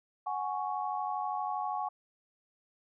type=chord; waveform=sine; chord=F# suspended second; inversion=none; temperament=just; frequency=740 / 832.5 / 1110 Hz; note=F#5 / G#5 / C#6; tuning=0 / +4 / +2 cents; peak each=-36 / -35 / -37 dBFS; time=0.26-1.89 s; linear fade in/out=10 ms; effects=none